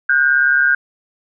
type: tone pair together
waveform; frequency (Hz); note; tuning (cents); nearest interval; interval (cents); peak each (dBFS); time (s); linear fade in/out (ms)
sine; 1455 / 1594; F#6 / G6; -29 / +28; major second; 157; -14 / -13; 0.09-0.75; 5
effects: none